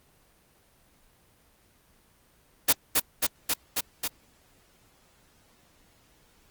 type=noise with echo; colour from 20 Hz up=white; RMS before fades=-19 dBFS; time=2.68-2.73 s; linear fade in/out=10 ms; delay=270 ms; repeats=5; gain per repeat=-2 dB; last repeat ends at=4.08 s; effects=pink hiss -62 dBFS RMS until 6.5 s + Opus 24 kbps